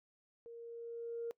sine tone with level ramp, 466.2 Hz, A#4, in tune, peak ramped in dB -48 to -36 dBFS, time 0.46-1.31 s, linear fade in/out 0 ms, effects noise-tail reverb RT60 0.1 s tail -22 dB re dry + tanh soft clip ceiling -32 dBFS

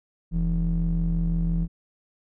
triangle ring-modulated tone, 63.5 Hz, B1, 49 cents sharp, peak -16 dBFS, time 0.31-1.68 s, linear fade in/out 50 ms, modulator 104 Hz, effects none

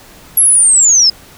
sine linear sweep, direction down, 11380 to 5000 Hz, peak -5 dBFS, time 0.37-1.1 s, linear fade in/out 5 ms, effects pink hiss -39 dBFS RMS until 1.37 s

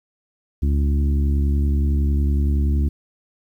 harmonic tone with a mistuned harmonic, 70.8 Hz, C#2, 37 cents sharp, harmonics 1 / 2 / 3 / 4 / 5, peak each -16 / -29 / -28 / -31 / -36 dBFS, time 0.62-2.89 s, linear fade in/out 10 ms, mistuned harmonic 1, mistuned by +28 cents, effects 9-bit

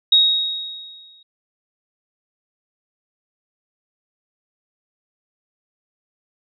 sine tone with exponential decay, 3771 Hz, A#7, 19 cents sharp, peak -8 dBFS, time 0.12-1.23 s, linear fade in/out 5 ms, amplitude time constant 240 ms, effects none

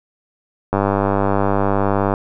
click train, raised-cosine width 1 ms, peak -3 dBFS, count 141, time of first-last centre 0.73-2.138 s, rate 99.4 Hz, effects none

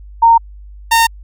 sine / sawtooth tone pair in turn, 921 / 915.2 Hz, A#5 / A#5, -21 / -32 cents, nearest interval unison, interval 11 cents, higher first, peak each -4 dBFS, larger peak neither, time 0.22-0.38 / 0.91-1.07 s, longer neither, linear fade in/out 10 ms, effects added 50 Hz sine -32 dBFS peak until 1.23 s

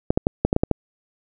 clicks, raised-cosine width 2 ms, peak -3 dBFS, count 8, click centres 0.105 / 0.175 / 0.269 / 0.45 / 0.529 / 0.564 / 0.635 / 0.713 s, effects none

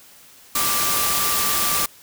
sine tone in noise, 1174.7 Hz, D6, in tune, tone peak -26 dBFS, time 0.55-1.86 s, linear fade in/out 5 ms, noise white, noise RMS -21 dBFS, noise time 0.55-1.86 s, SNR -8 dB, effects white hiss -48 dBFS RMS until 2.02 s

